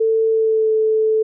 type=tone with pitch glide; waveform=sine; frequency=445.6 to 437.4 Hz; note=A4 to A4; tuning=+22 to -10 cents; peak=-13 dBFS; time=0-1.23 s; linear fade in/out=10 ms; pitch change=-32 cents; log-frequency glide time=0.29-0.72 s; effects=none

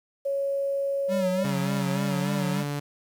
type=tone; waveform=sine; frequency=554.4 Hz; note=C#5; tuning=in tune; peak=-24 dBFS; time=0.25-1.44 s; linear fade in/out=10 ms
type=tone with vibrato; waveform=square; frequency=190 Hz; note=F#3; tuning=46 cents sharp; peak=-27 dBFS; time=1.08-2.65 s; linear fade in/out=50 ms; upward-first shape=sine; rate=3.4 Hz; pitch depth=82 cents each way
type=tone with pitch glide; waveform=sawtooth; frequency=138.59 to 144.48 Hz; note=C#3 to D3; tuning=0 to -28 cents; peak=-24 dBFS; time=1.44-2.8 s; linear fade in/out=10 ms; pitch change=+72 cents; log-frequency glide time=1.96-2.28 s
effects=9-bit

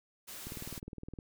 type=noise; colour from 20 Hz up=white; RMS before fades=-46 dBFS; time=0.27-0.8 s; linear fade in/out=20 ms
type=click train; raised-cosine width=3 ms; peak=-30 dBFS; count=15; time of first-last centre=0.47-1.188 s; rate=19.5 Hz
effects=none

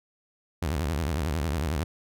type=tone with vibrato; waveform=sawtooth; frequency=76.8 Hz; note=D#2; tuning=22 cents flat; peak=-22 dBFS; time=0.62-1.84 s; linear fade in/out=5 ms; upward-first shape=sine; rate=11 Hz; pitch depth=230 cents each way; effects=none

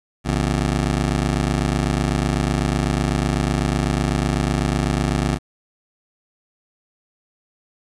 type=ring-modulated tone; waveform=20% pulse; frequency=100 Hz; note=G2; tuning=35 cents sharp; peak=-10 dBFS; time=0.24-5.39 s; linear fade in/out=50 ms; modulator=36 Hz; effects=resampled to 24000 Hz + 8-bit

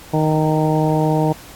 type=harmonic tone with a mistuned harmonic; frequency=155.56 Hz; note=D#3; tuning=in tune; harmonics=1 / 2 / 3 / 4 / 5 / 6; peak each=-17 / -20 / -22 / -23 / -24 / -25 dBFS; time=0.13-1.33 s; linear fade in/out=10 ms; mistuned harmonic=6; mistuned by=-19 cents; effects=pink hiss -40 dBFS RMS until 1.55 s + AAC 64 kbps

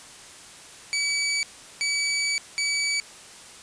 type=tone bursts at uneven times; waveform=20% pulse; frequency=2286 Hz; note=D7; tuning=47 cents flat; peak=-18 dBFS; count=3; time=0.93-1.43 / 1.81-2.38 / 2.58-3 s; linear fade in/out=0 ms; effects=white hiss -45 dBFS RMS until 3.62 s + resampled to 22050 Hz

